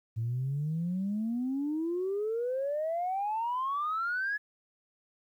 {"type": "exponential sweep", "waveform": "sine", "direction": "up", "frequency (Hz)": [110, 1713], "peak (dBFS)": -28, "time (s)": [0.16, 4.38], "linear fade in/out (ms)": 20, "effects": ["tanh soft clip ceiling -25 dBFS", "11-bit"]}